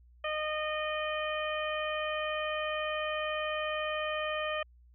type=harmonic tone; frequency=614 Hz; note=D#5; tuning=23 cents flat; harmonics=1 / 2 / 3 / 4 / 5; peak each=-34 / -37 / -39 / -40 / -41 dBFS; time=0.24-4.63 s; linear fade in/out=5 ms; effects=added 60 Hz sine -56 dBFS peak until 4.94 s